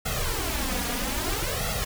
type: noise with flanger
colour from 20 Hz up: pink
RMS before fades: -28 dBFS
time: 0.05-1.85 s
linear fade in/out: 10 ms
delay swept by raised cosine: 1.5 to 4.2 ms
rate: 0.61 Hz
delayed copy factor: +0.95
effects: none